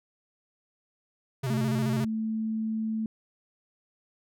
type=tone with vibrato; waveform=square; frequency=130 Hz; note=C3; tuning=11 cents flat; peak=-28 dBFS; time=1.43-2.05 s; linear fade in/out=10 ms; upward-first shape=square; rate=14 Hz; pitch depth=76 cents each way
type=tone; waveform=sine; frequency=220.3 Hz; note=A3; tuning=2 cents sharp; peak=-27 dBFS; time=1.5-3.06 s; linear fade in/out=2 ms
effects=none